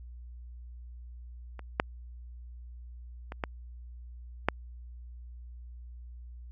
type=clicks; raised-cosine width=0.5 ms; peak=-28 / -8 / -24 / -15 / -8 dBFS; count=5; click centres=1.593 / 1.799 / 3.321 / 3.438 / 4.486 s; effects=added 60 Hz sine -43 dBFS peak until 6.51 s